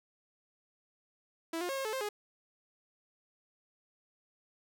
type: tone with pitch steps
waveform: sawtooth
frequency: 329.3 / 355.1 / 542 / 538 / 433.9 / 527 / 416.1 Hz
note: E4 / F4 / C#5 / C5 / A4 / C5 / G#4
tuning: -2 / +29 / -39 / +48 / -24 / +12 / +3 cents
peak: -30 dBFS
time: 1.53-2.09 s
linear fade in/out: 5 ms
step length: 80 ms
effects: none